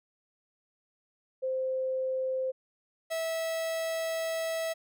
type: tone pair in turn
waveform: sine / 45% pulse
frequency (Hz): 521 / 651.7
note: C5 / E5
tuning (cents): -7 / -20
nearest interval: major third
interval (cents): 387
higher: second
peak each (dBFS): -28 / -30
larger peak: first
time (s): 1.42-2.52 / 3.1-4.74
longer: second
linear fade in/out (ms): 20
effects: none